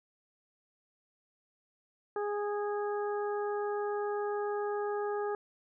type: harmonic tone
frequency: 412.8 Hz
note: G#4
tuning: 10 cents flat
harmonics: 1 / 2 / 3 / 4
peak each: -32 / -38 / -42 / -46 dBFS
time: 2.16-5.35 s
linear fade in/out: 2 ms
effects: none